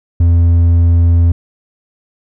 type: tone with hard clipping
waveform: sine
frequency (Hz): 85.1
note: F2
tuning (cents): -44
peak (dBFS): -7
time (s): 0.2-1.32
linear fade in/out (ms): 5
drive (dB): 3
effects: none